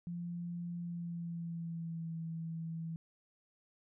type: tone with pitch glide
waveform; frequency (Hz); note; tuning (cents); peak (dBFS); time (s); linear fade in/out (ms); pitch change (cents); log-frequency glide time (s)
sine; 172.9 to 163.76; F3 to E3; -17 to -11; -38; 0.07-2.96; 0; -94; 0.79-2.15
effects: none